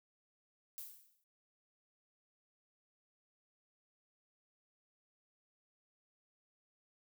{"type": "noise with exponential decay", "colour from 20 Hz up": "violet", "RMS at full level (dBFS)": -44, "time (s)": [0.78, 1.24], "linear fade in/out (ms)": 0, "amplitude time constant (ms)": 100, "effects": []}